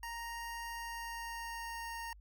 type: tone with pitch glide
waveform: 25% pulse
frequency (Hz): 932.3 to 924.3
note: A#5 to A#5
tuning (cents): 0 to -15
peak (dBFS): -37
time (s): 0.03-2.13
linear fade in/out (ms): 2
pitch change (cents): -15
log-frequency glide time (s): 0.69-1.92
effects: added 50 Hz sine -54 dBFS peak until 2.2 s